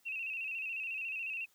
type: tone with vibrato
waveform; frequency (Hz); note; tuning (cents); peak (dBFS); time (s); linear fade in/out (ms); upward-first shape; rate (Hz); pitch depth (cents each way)
sine; 2639; E7; +1; -36; 0.05-1.46; 20; square; 14; 57
effects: white hiss -70 dBFS RMS until 1.54 s + high-pass 80 Hz 12 dB/octave